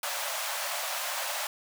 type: high-pass noise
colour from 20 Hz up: pink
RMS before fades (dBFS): -33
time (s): 0.03-1.47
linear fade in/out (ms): 2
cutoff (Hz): 550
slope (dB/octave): 96
effects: none